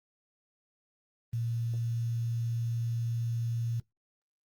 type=tone with quantisation; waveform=sine; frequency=116.54 Hz; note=A#2; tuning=in tune; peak=-29 dBFS; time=1.33-3.8 s; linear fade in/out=5 ms; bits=9; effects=noise-tail reverb RT60 0.2 s tail -26 dB re dry + Opus 24 kbps